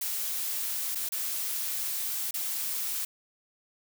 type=noise with dropouts; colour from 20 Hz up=blue; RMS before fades=-32 dBFS; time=0.01-3.05 s; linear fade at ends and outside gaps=5 ms; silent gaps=0.949-0.954 / 1.09-1.12 / 2.31-2.34 s; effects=none